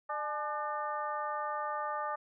harmonic tone with a mistuned harmonic, 300 Hz, D4, 37 cents sharp, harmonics 2 / 3 / 4 / 5 / 6, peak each -40 / -38 / -36 / -48 / -46 dBFS, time 0.09-2.16 s, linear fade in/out 10 ms, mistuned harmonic 3, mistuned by -77 cents, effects none

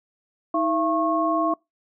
sine tone cluster, 318.4 / 677 / 1092 Hz, D#4 / E5 / C#6, +40 / +46 / -26 cents, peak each -24 dBFS, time 0.54-1.54 s, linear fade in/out 5 ms, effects noise-tail reverb RT60 0.2 s tail -25 dB re dry

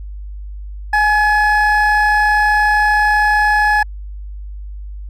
triangle tone pair together, 838.3 / 1703 Hz, G#5 / G#6, +16 / +43 cents, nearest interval octave, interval 1227 cents, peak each -11 dBFS, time 0.93-3.83 s, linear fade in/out 5 ms, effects tanh soft clip ceiling -2 dBFS + added 50 Hz sine -26 dBFS peak until 5.09 s

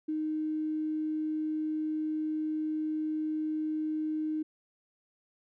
triangle tone with tanh clipping, 310 Hz, D#4, 6 cents flat, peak -29 dBFS, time 0.08-4.43 s, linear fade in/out 10 ms, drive 3 dB, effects none

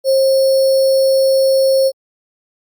sine tone with sample-and-hold, 535 Hz, C5, 38 cents sharp, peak -9 dBFS, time 0.04-1.92 s, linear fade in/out 50 ms, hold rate 4900 Hz, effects Opus 48 kbps

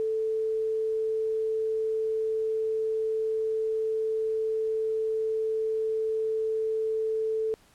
sine tone, 440 Hz, A4, in tune, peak -25 dBFS, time 0-7.54 s, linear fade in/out 0 ms, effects pink hiss -60 dBFS RMS until 7.74 s + low-pass 12000 Hz 12 dB/octave

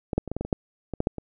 clicks, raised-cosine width 2 ms, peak -14 / -8 / -21 / -16 / -16 / -15 / -20 / -8 / -17 / -10 / -8 / -20 dBFS, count 12, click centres 0.132 / 0.18 / 0.277 / 0.316 / 0.366 / 0.41 / 0.45 / 0.528 / 0.937 / 1.004 / 1.071 / 1.183 s, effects none

